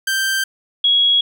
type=tone pair in turn; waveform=sawtooth / sine; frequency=1568 / 3324 Hz; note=G6 / G#7; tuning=0 / +1 cents; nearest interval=octave + minor second; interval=1301 cents; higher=second; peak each=-13 / -11 dBFS; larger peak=second; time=0.07-0.44 / 0.84-1.21 s; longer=neither; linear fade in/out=5 ms; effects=none